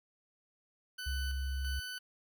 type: tone with tremolo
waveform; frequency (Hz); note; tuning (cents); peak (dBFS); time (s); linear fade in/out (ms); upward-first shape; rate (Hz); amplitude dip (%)
20% pulse; 1500; F#6; +23; -35; 0.98-1.99; 10; square; 1.5; 50
type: tone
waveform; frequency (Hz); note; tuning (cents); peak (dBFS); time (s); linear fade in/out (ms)
sine; 66.7; C2; +34; -33; 1.06-1.8; 10
effects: none